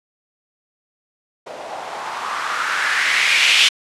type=noise with low-pass filter sweep; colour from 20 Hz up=violet; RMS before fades=-19 dBFS; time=1.46-3.69 s; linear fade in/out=10 ms; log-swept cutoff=580 to 3000 Hz; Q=2.9; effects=low-pass 10000 Hz 12 dB/octave